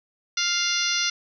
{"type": "harmonic tone with a mistuned harmonic", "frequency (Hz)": 699, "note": "F5", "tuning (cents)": 1, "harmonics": [2, 3, 4, 5, 6, 7, 8, 9], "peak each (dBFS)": [-30, -30, -30, -30, -30, -30, -30, -30], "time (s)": [0.37, 1.1], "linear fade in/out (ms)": 5, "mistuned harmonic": 9, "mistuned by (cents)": -72, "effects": []}